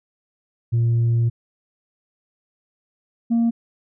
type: tone pair in turn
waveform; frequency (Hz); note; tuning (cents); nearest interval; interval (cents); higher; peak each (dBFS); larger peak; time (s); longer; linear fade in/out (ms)
sine; 116.7 / 232.2; A#2 / A#3; +2 / -7; octave; 1191; second; -13; neither; 0.72-1.3 / 3.3-3.51; first; 20
effects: tanh soft clip ceiling -14 dBFS